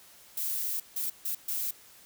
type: noise bursts at uneven times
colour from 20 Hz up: violet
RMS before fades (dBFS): -32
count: 4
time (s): 0.37-0.8 / 0.96-1.1 / 1.25-1.35 / 1.48-1.71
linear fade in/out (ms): 5
effects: white hiss -55 dBFS RMS until 2.05 s